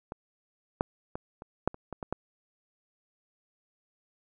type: clicks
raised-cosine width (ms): 1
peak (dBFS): -23 / -11 / -21 / -28 / -10 / -29 / -23 / -22 / -16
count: 9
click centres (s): 0.121 / 0.809 / 1.155 / 1.421 / 1.676 / 1.744 / 1.927 / 2.028 / 2.126
effects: none